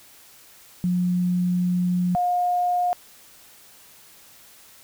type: tone pair in turn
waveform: sine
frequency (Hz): 179 / 713.7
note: F3 / F5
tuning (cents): +43 / +37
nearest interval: 2 octaves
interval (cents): 2394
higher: second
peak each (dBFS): -19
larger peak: neither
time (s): 0.84-2.15 / 2.15-2.93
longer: first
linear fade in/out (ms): 0
effects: white hiss -50 dBFS RMS until 4.83 s

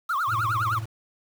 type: tone with vibrato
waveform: triangle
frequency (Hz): 1229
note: D#6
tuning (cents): -22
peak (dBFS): -20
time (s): 0.09-0.79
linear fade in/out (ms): 10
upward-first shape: triangle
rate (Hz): 9.7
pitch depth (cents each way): 300
type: tone with tremolo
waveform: triangle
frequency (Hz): 110.7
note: A2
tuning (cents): +11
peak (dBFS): -21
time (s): 0.27-0.87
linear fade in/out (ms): 50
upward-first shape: triangle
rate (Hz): 18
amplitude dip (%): 90
effects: tanh soft clip ceiling -17 dBFS + 7-bit

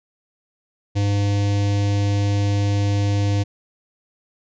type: tone with notch filter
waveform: square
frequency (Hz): 101.2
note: G#2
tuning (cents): -44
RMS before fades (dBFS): -19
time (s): 0.95-3.44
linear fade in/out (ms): 20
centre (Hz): 1300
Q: 0.99
effects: resampled to 16000 Hz

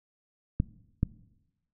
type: clicks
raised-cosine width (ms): 5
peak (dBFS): -12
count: 2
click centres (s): 0.601 / 1.031
effects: noise-tail reverb RT60 1.0 s tail -20 dB re dry

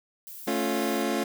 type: noise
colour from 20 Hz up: violet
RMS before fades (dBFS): -42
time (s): 0.27-1.02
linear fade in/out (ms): 0
type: chord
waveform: 25% pulse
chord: A augmented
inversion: none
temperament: equal with one note detuned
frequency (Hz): 220 / 277.2 / 351.3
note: A3 / C#4 / E#4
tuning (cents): 0 / 0 / +10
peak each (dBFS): -26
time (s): 0.47-1.24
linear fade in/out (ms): 5
effects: none

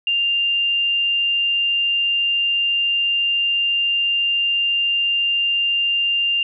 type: tone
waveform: sine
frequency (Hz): 2794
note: F7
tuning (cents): 0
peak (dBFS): -16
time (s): 0.07-6.43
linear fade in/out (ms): 2
effects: none

